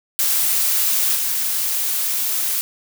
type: noise with level steps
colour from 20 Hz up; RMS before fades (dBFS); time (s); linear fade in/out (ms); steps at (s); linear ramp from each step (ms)
blue; -18 / -21; 0.19-2.61; 0; 1.15; 5
effects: none